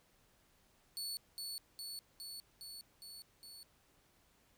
sawtooth tone with echo, 4435 Hz, C#8, in tune, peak -37 dBFS, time 0.97-1.17 s, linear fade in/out 0 ms, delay 410 ms, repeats 6, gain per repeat -2 dB, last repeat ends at 3.63 s, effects pink hiss -71 dBFS RMS until 4.57 s

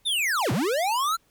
square linear two-way sweep, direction down then up, 3729 to 100.1 to 1385 Hz, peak -23 dBFS, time 0.05-1.17 s, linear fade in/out 20 ms, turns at 0.52 s, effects pink hiss -65 dBFS RMS until 1.3 s

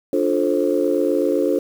sine chord, D minor seventh, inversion none, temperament just, 293.7 / 352.4 / 440.5 / 528.6 Hz, D4 / F4 / A4 / C5, 0 / +16 / +2 / +18 cents, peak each -21 dBFS, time 0.13-1.59 s, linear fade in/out 2 ms, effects tanh soft clip ceiling -6 dBFS + 7-bit

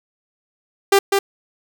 sawtooth tone with echo, 395.6 Hz, G4, 16 cents sharp, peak -6 dBFS, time 0.92-0.99 s, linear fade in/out 5 ms, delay 200 ms, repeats 1, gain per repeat -4 dB, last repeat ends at 1.19 s, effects none

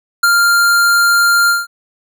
square tone with ADSR envelope, 1396 Hz, F6, 1 cent flat, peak -7 dBFS, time 0.23-1.67 s, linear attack 7 ms, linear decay 25 ms, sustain -2 dB, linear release 180 ms, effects none

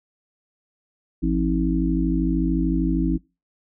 harmonic tone with a mistuned harmonic, 53.2 Hz, G#1, 42 cents sharp, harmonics 1 / 3 / 5 / 6, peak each -24 / -24 / -24 / -24 dBFS, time 1.22-3.18 s, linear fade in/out 20 ms, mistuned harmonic 3, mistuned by +150 cents, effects noise-tail reverb RT60 0.3 s tail -26 dB re dry

